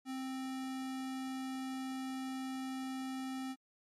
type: tone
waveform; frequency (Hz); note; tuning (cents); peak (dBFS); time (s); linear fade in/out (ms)
square; 262.5; C4; +6; -39; 0.05-3.56; 50
effects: low-pass 12000 Hz 12 dB/octave + MP3 64 kbps